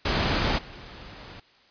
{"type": "noise with level steps", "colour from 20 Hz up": "pink", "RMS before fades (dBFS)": [-24, -43], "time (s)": [0.05, 1.4], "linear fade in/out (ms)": 5, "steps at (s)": 0.57, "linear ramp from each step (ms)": 20, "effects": ["white hiss -58 dBFS RMS until 1.7 s", "resampled to 11025 Hz"]}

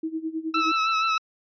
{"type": "tone with tremolo", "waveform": "sine", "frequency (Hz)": 320.4, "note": "E4", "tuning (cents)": -49, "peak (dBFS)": -24, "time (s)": [0.03, 0.72], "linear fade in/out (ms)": 5, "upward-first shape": "sine", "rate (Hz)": 9.5, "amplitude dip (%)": 85}
{"type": "tone with vibrato", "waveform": "sawtooth", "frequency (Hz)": 1312, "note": "E6", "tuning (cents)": -9, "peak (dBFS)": -17, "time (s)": [0.54, 1.18], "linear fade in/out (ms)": 5, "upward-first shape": "triangle", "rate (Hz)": 6.3, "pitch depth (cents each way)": 35}
{"effects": ["resampled to 11025 Hz"]}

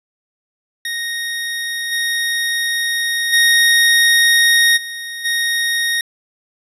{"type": "tone with level steps", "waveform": "25% pulse", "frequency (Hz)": 1864.7, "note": "A#6", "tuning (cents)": 0, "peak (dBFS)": [-17, -13, -6, -22, -12], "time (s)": [0.85, 6.01], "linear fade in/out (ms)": 2, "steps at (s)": [1.91, 3.32, 4.76, 5.24], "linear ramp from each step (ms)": 20, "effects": ["resampled to 32000 Hz"]}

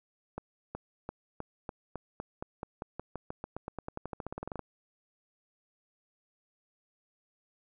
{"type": "accelerating click train", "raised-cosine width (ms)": 1, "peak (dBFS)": -23, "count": 30, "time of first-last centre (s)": [0.38, 4.593], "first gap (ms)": 370, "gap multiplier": 0.92, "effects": []}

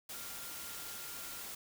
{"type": "tone in noise", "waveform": "sine", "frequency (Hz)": 1396.9, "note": "F6", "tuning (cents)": 0, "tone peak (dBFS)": -55, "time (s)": [0.13, 1.42], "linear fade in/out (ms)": 5, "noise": "white", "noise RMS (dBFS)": -45, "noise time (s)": [0.09, 1.55], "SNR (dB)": -13, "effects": []}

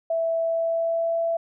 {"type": "tone with pitch glide", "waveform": "sine", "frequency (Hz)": [659.3, 667], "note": ["E5", "E5"], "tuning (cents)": [0, 20], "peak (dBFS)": -21, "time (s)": [0.1, 1.37], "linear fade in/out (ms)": 5, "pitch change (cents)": 20, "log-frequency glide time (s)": [0.38, 1.19], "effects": []}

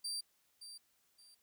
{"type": "tone with echo", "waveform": "30% pulse", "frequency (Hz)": 4694, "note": "D8", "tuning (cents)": -2, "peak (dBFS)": -35, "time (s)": [0.04, 0.21], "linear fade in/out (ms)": 10, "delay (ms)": 570, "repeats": 2, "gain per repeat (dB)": -11, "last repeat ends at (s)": 1.35, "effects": ["white hiss -75 dBFS RMS until 1.42 s"]}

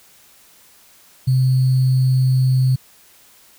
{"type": "tone with sample-and-hold", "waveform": "sine", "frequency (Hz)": 129.8, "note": "C3", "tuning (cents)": -13, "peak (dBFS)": -12, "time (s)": [1.27, 2.76], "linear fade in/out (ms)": 10, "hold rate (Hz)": 4410, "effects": ["white hiss -50 dBFS RMS until 3.58 s"]}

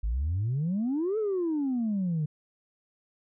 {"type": "exponential two-way sweep", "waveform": "sine", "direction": "up then down", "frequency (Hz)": [49.71, 447.1, 146.6], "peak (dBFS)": -24, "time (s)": [0.03, 2.26], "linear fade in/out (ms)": 10, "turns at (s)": 1.18, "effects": ["tanh soft clip ceiling -23 dBFS"]}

